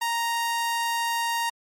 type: tone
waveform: sawtooth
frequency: 932.3 Hz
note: A#5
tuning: in tune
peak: -20 dBFS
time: 0.01-1.5 s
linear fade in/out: 10 ms
effects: MP3 64 kbps